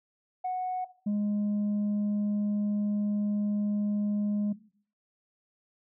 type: tone pair in turn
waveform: sine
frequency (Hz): 737 / 206.8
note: F#5 / G#3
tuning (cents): -7 / -7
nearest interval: octave + minor seventh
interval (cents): 2200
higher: first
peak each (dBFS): -27 / -23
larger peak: second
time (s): 0.44-0.85 / 1.06-4.53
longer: second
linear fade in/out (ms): 10
effects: noise-tail reverb RT60 0.5 s tail -18 dB re dry + tanh soft clip ceiling -25 dBFS